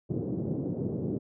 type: band-pass noise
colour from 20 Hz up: pink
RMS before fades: -32 dBFS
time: 0.09-1.19 s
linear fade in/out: 20 ms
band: 120 to 420 Hz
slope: 24 dB/octave
effects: none